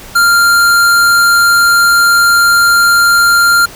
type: tone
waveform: square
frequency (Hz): 1393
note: F6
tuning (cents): -5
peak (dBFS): -6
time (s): 0.15-3.66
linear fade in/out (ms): 10
effects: pink hiss -32 dBFS RMS until 3.75 s